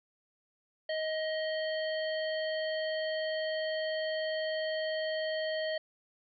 harmonic tone, 629 Hz, D#5, 19 cents sharp, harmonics 1 / 3 / 5 / 7, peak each -32 / -39 / -42 / -44 dBFS, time 0.89-5.78 s, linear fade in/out 5 ms, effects none

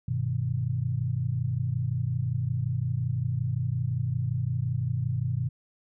sine chord, G augmented, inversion none, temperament equal, 98 / 123.47 / 155.56 Hz, G2 / B2 / D#3, 0 / 0 / 0 cents, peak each -32 / -27 / -33 dBFS, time 0.08-5.49 s, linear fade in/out 5 ms, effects none

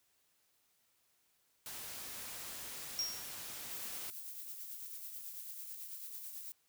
white noise, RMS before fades -46 dBFS, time 1.66-4.1 s, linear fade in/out 0 ms
triangle tone with exponential decay, 5588 Hz, F8, in tune, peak -30 dBFS, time 2.99-3.41 s, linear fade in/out 0 ms, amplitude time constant 91 ms
violet noise with tremolo, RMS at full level -45 dBFS, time 3.71-6.52 s, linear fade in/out 0 ms, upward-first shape triangle, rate 9.1 Hz, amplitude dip 45%
effects white hiss -75 dBFS RMS until 6.68 s

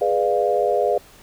sine chord, G# diminished seventh, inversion none, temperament equal with one note detuned, 415.3 / 493.9 / 598.6 / 698.5 Hz, G#4 / B4 / D5 / F5, 0 / 0 / +33 / 0 cents, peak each -22 dBFS, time 0.01-0.98 s, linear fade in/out 5 ms, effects pink hiss -48 dBFS RMS until 1.22 s

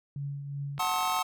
sine tone with tremolo, 141.3 Hz, C#3, 34 cents sharp, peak -31 dBFS, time 0.16-0.79 s, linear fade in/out 2 ms, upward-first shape triangle, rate 2.7 Hz, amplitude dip 50%
click train, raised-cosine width 0.3 ms, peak -27 dBFS, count 19, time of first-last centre 0.78-1.189 s, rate 44 Hz
square chord, F# diminished seventh, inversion none, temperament just, 740 / 888 / 1065.6 / 1278.7 Hz, F#5 / A5 / C6 / Eb6, 0 / +16 / +31 / +47 cents, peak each -33 dBFS, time 0.79-1.23 s, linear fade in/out 10 ms
effects none

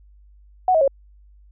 sine tone with pitch steps, 740 / 636.8 / 548 Hz, F#5 / D#5 / C#5, 0 / +40 / -20 cents, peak -13 dBFS, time 0.68-0.878 s, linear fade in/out 2 ms, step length 66 ms, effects added 50 Hz sine -47 dBFS peak until 1.51 s

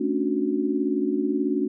sine chord, D major seventh, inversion second, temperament just, 220.2 / 275.3 / 293.7 / 367.1 Hz, A3 / C#4 / D4 / F#4, +2 / -12 / 0 / -14 cents, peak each -29 / -26 / -26 / -27 dBFS, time 0-1.68 s, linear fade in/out 10 ms, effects none

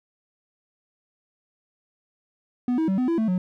triangle tone with pitch steps, 247 / 320.2 / 191.7 / 252.8 / 334.7 / 221.2 / 182.6 Hz, B3 / D#4 / G3 / B3 / E4 / A3 / F#3, 0 / +50 / -38 / +41 / +26 / +9 / -23 cents, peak -18 dBFS, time 2.68-3.38 s, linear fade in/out 2 ms, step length 100 ms, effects none

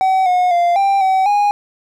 triangle tone with pitch steps, 759 / 724 / 695 / 789 / 761 / 822 Hz, F#5 / F#5 / F5 / G5 / F#5 / G#5, +44 / -38 / -9 / +11 / +48 / -18 cents, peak -9 dBFS, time 0.01-1.51 s, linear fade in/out 0 ms, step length 250 ms, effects none

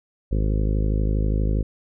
harmonic tone, 52.4 Hz, G#1, 16 cents sharp, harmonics 1 / 2 / 3 / 4 / 5 / 6 / 7 / 8 / 9 / 10, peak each -20 / -26 / -30 / -32 / -34 / -36 / -37 / -38 / -39 / -40 dBFS, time 0.31-1.63 s, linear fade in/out 10 ms, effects none

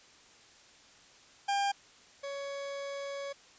40% pulse tone pair in turn, 800 / 558.9 Hz, G5 / C#5, +35 / +14 cents, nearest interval tritone, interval 621 cents, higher first, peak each -27 / -36 dBFS, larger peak first, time 1.48-1.72 / 2.23-3.33 s, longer second, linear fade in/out 10 ms, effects white hiss -58 dBFS RMS until 3.58 s + resampled to 16000 Hz

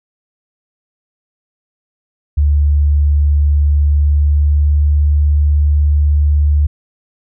sine tone with pitch glide, 73 to 73.64 Hz, D2 to D2, -10 to +5 cents, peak -8 dBFS, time 2.37-6.67 s, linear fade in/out 10 ms, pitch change +15 cents, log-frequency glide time 3.83-4.87 s, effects none

